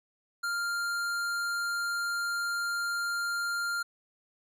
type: tone with hard clipping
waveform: triangle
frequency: 1397 Hz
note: F6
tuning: in tune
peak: -31 dBFS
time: 0.43-3.83 s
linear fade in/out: 10 ms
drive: 18 dB
effects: none